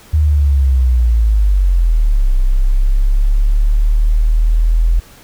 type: linear two-way sweep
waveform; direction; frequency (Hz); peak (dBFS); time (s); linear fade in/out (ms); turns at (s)
sine; down then up; 77.8 to 31.84 to 41.69; -8; 0.13-5; 10; 2.33
effects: pink hiss -42 dBFS RMS until 5.23 s